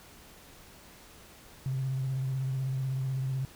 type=tone with vibrato; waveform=triangle; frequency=132.4 Hz; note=C3; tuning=21 cents sharp; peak=-25 dBFS; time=1.66-3.45 s; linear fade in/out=0 ms; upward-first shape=triangle; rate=16 Hz; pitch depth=43 cents each way; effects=tanh soft clip ceiling -26 dBFS + pink hiss -53 dBFS RMS until 3.55 s